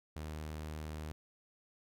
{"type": "tone with vibrato", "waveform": "sawtooth", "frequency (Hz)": 77.1, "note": "D#2", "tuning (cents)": -15, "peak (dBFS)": -37, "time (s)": [0.16, 1.12], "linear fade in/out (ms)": 0, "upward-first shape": "sine", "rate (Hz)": 20, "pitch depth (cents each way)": 16, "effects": []}